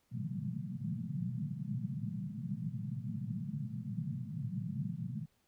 pink band-pass noise, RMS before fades -39 dBFS, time 0.11-5.26 s, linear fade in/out 20 ms, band 110 to 220 Hz, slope 96 dB/octave, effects pink hiss -75 dBFS RMS until 5.47 s

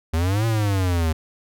square exponential two-way sweep, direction up then down, 78 to 115.3 to 78 Hz, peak -19 dBFS, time 0.13-1.13 s, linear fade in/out 10 ms, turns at 0.46 s, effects none

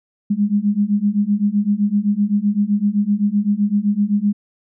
sine beating tone pair, 201.1 / 208.9 Hz, G3 / G#3, +44 / +10 cents, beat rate 7.8 Hz, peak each -18 / -17 dBFS, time 0.3-4.33 s, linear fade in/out 10 ms, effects none

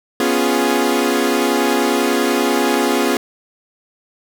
sawtooth chord, C# dominant seventh, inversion third, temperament equal, 246.9 / 277.2 / 349.2 / 415.3 Hz, B3 / C#4 / E#4 / G#4, 0 / 0 / 0 / 0 cents, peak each -16 dBFS, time 0.2-3.17 s, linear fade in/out 2 ms, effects none

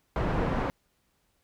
pink low-pass noise, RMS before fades -28 dBFS, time 0.16-0.7 s, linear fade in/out 0 ms, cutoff 1300 Hz, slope 12 dB/octave
sine tone with exponential decay, 460.7 Hz, A#4, 20 cents flat, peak -25 dBFS, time 0.42-0.51 s, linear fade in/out 5 ms, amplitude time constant 19 ms
effects pink hiss -72 dBFS RMS until 1.43 s

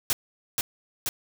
white noise with echo, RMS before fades -24 dBFS, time 0.1-0.13 s, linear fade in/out 0 ms, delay 480 ms, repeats 2, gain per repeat -2 dB, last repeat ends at 1.09 s, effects none

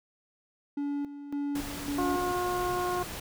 triangle tone with tremolo, 285.9 Hz, D4, 46 cents flat, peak -27 dBFS, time 0.77-2.32 s, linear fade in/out 5 ms, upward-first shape square, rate 1.8 Hz, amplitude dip 70%
pink noise, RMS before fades -39 dBFS, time 1.55-3.2 s, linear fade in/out 5 ms
harmonic tone, 358.8 Hz, F4, 47 cents sharp, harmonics 1 / 2 / 3 / 4, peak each -31 / -33 / -33 / -41 dBFS, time 1.98-3.03 s, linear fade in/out 5 ms
effects none

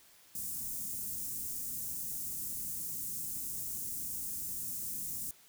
white band-stop noise, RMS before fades -39 dBFS, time 0.35-5.31 s, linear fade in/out 2 ms, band 270 to 7000 Hz, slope 24 dB/octave, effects white hiss -61 dBFS RMS until 5.48 s

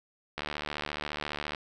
click train, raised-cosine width 0.3 ms, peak -17 dBFS, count 88, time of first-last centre 0.38-1.548 s, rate 74.5 Hz, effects none

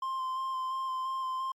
triangle tone with vibrato, 1047 Hz, C6, 1 cent sharp, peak -29 dBFS, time 0.02-1.52 s, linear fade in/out 5 ms, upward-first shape square, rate 2.9 Hz, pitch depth 13 cents each way, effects MP3 96 kbps

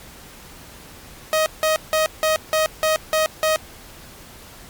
sawtooth tone bursts, 628 Hz, D#5, 16 cents sharp, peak -12 dBFS, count 8, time 1.33-3.56 s, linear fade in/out 0 ms, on 130 ms, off 170 ms, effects pink hiss -42 dBFS RMS until 4.69 s + MP3 96 kbps

